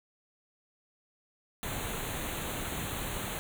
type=band-stop noise; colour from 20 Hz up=pink; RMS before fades=-36 dBFS; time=1.63-3.39 s; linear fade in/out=0 ms; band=4200 to 6300 Hz; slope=96 dB/octave; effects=none